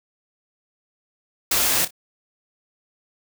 white noise with echo, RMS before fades -20 dBFS, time 1.51-1.85 s, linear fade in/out 5 ms, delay 29 ms, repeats 2, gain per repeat -13 dB, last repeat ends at 1.908 s, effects none

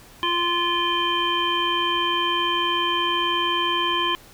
harmonic tone, 346.7 Hz, F4, 13 cents flat, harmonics 1 / 3 / 5 / 7 / 9, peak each -29 / -23 / -30 / -32 / -24 dBFS, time 0.23-4.15 s, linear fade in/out 0 ms, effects pink hiss -48 dBFS RMS until 4.33 s

